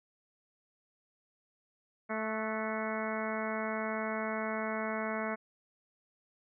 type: harmonic tone with a mistuned harmonic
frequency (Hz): 219.2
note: A3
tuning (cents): -6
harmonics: 1 / 2 / 3 / 4 / 5 / 6 / 7 / 8 / 9 / 10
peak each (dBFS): -38 / -41 / -38 / -44 / -42 / -44 / -43 / -46 / -46 / -44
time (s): 2.09-5.36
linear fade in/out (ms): 20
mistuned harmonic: 7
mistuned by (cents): -44
effects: none